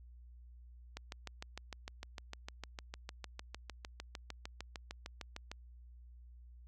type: click train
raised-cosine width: 0.2 ms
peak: -26 dBFS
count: 31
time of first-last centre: 0.97-5.515 s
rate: 6.6 Hz
effects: added 60 Hz sine -53 dBFS peak until 6.67 s